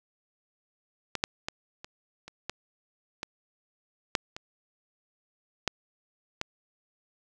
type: clicks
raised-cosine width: 0.2 ms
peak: -13 / -7 / -14 / -24 / -26 / -15 / -16 / -6 / -21 / -8 / -13 dBFS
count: 11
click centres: 1.153 / 1.239 / 1.485 / 1.845 / 2.28 / 2.496 / 3.231 / 4.152 / 4.365 / 5.677 / 6.414 s
effects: none